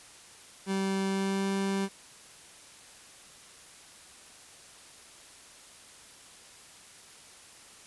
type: tone with pitch glide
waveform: 30% pulse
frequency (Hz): 193.4 to 195.31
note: G3 to G3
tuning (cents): -23 to -6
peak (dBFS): -25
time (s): 0.66-1.89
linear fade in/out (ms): 50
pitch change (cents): +17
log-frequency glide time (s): 1.06-1.49
effects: white hiss -52 dBFS RMS until 7.86 s + resampled to 24000 Hz